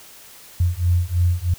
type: beating tone pair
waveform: sine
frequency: 86.3 / 89.4 Hz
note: F2 / F2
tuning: -20 / +41 cents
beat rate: 3.1 Hz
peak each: -19 dBFS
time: 0.6-1.54 s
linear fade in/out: 5 ms
effects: white hiss -44 dBFS RMS until 1.58 s